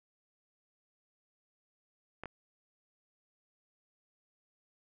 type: clicks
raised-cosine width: 0.5 ms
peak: -26 dBFS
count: 2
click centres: 2.236 / 2.257 s
effects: none